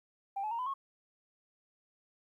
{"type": "tone with pitch steps", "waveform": "sine", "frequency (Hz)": [790, 856.5, 928.7, 1006.9, 1091.7], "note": ["G5", "A5", "A#5", "B5", "C#6"], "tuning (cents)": [13, -47, -7, 33, -27], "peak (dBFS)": -32, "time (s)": [0.36, 0.74], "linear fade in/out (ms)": 10, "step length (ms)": 76, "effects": ["tanh soft clip ceiling -29 dBFS", "12-bit"]}